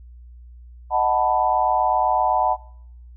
sine chord, B dominant seventh, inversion first, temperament equal, 622.3 / 740 / 880 / 987.8 Hz, D#5 / F#5 / A5 / B5, 0 / 0 / 0 / 0 cents, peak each -25 / -20 / -21 / -23 dBFS, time 0.9-2.57 s, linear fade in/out 50 ms, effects noise-tail reverb RT60 0.7 s tail -23 dB re dry + added 60 Hz sine -40 dBFS peak until 3.16 s

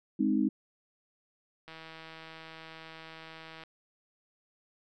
sine chord, Ab major, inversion none, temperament equal, 207.7 / 261.6 / 311.1 Hz, Ab3 / C4 / Eb4, 0 / 0 / 0 cents, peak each -29 dBFS, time 0.19-0.49 s, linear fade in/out 10 ms
click train, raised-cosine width 0.3 ms, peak -31 dBFS, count 316, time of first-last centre 1.68-3.637 s, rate 161 Hz
effects none

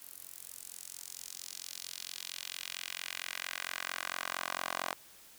10% pulse tone with high-pass filter sweep, 44.41 Hz, F1, 30 cents sharp, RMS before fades -42 dBFS, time 0.02-4.93 s, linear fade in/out 0 ms, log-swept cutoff 12000 to 870 Hz, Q 1.3, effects white hiss -57 dBFS RMS until 5.38 s

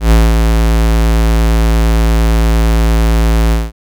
square tone with ADSR envelope, 55.7 Hz, A1, 22 cents sharp, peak -4 dBFS, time 0-3.72 s, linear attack 110 ms, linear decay 220 ms, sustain -4 dB, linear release 200 ms, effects none

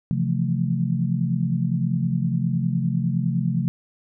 sine chord, F major seventh, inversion second, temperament equal with one note detuned, 133.1 / 164.81 / 174.61 / 220 Hz, C3 / E3 / F3 / A3, +30 / 0 / 0 / 0 cents, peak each -24 / -27 / -24 / -28 dBFS, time 0.11-3.68 s, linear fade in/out 0 ms, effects none

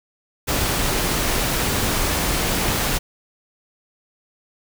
pink noise, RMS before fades -21 dBFS, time 0.47-2.99 s, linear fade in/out 20 ms, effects none

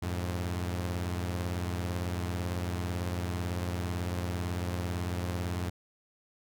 sawtooth beating tone pair, 88.2 / 106.2 Hz, F2 / G#2, +18 / +39 cents, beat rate 18 Hz, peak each -28 / -34 dBFS, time 0.02-5.7 s, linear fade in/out 10 ms, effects none

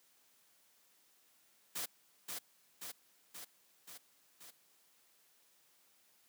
white noise with echo, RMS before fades -40 dBFS, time 1.75-1.86 s, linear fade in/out 10 ms, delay 530 ms, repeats 5, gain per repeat -3 dB, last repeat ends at 4.51 s, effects white hiss -70 dBFS RMS until 6.28 s + high-pass 150 Hz 12 dB/octave

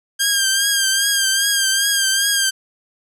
10% pulse tone with vibrato, 1600 Hz, G6, 35 cents sharp, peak -6 dBFS, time 0.19-2.51 s, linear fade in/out 20 ms, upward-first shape triangle, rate 2.5 Hz, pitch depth 56 cents each way, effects none

